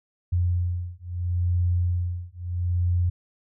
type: beating tone pair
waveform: sine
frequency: 87.9 / 88.65 Hz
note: F2 / F2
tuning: +12 / +26 cents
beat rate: 0.75 Hz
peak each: -25 dBFS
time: 0.32-3.1 s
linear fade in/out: 10 ms
effects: none